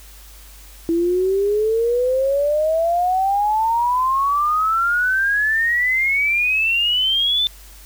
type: exponential sweep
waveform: sine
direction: up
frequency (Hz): 329.6 to 3568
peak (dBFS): -15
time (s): 0.89-7.47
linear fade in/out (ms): 0
effects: added 50 Hz sine -41 dBFS peak until 7.85 s + white hiss -45 dBFS RMS until 7.85 s